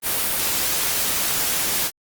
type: noise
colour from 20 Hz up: white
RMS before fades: -22 dBFS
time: 0.02-1.91 s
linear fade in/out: 50 ms
effects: Opus 32 kbps